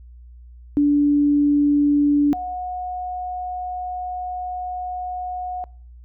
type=tone pair in turn; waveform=sine; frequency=290 / 727.8 Hz; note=D4 / F#5; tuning=-22 / -29 cents; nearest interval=octave + major third; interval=1593 cents; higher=second; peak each=-13 / -25 dBFS; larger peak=first; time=0.77-2.33 / 2.33-5.64 s; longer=second; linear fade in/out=0 ms; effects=noise-tail reverb RT60 0.6 s tail -25 dB re dry + added 60 Hz sine -40 dBFS peak until 6.04 s